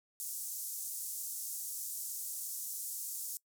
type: band-pass noise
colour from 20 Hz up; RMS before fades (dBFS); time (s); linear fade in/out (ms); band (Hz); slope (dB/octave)
white; -41; 0.2-3.37; 0; 6400 to 15000; 24
effects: noise-tail reverb RT60 0.1 s tail -22 dB re dry